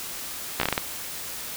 slowing click train, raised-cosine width 0.3 ms, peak -6 dBFS, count 7, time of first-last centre 0.6-0.779 s, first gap 14 ms, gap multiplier 1.3, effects white hiss -35 dBFS RMS until 1.56 s

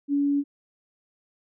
sine tone, 284.2 Hz, C#4, 43 cents sharp, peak -20 dBFS, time 0.08-0.44 s, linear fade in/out 50 ms, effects none

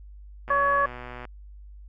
click train, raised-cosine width 0.5 ms, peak -24 dBFS, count 96, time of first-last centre 0.48-1.252 s, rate 123 Hz
harmonic tone, 563 Hz, C#5, 27 cents sharp, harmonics 1 / 2 / 3, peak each -27 / -21 / -26 dBFS, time 0.5-0.86 s, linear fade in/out 5 ms
effects added 50 Hz sine -42 dBFS peak until 1.88 s

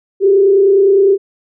sine tone with frequency modulation, 393.1 Hz, G4, 5 cents sharp, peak -6 dBFS, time 0.2-1.18 s, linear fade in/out 50 ms, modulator 29.8 Hz, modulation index 0.58, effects none

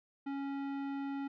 sine tone with tanh clipping, 277.2 Hz, C#4, in tune, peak -38 dBFS, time 0.26-1.28 s, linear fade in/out 10 ms, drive 16 dB, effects none

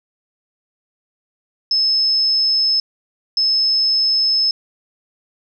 sine tone bursts at uneven times, 5210 Hz, E8, 21 cents flat, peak -13 dBFS, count 2, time 1.71-2.8 / 3.37-4.51 s, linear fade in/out 2 ms, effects none

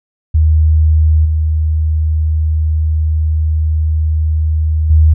sine tone with level steps, 78.1 Hz, D#2, 7 cents sharp, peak -6 / -10 / -4 dBFS, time 0.34-5.14 s, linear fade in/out 10 ms, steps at 1.25 / 4.9 s, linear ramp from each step 5 ms, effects none

